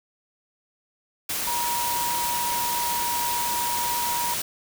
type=tone in noise; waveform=sine; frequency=955 Hz; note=A#5; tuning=42 cents sharp; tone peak=-26 dBFS; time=1.47-4.34 s; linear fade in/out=5 ms; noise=white; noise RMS=-28 dBFS; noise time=1.29-4.42 s; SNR=-1 dB; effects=none